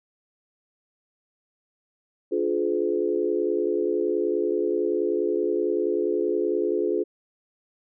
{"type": "chord", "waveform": "sine", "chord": "D diminished seventh", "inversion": "none", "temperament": "just", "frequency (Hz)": [293.7, 352.4, 422.9, 507.5], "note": ["D4", "F4", "Ab4", "Cb5"], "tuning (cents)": [0, 16, 31, 47], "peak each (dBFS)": [-31, -25, -25, -31], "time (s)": [2.31, 7.04], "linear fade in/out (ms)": 20, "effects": []}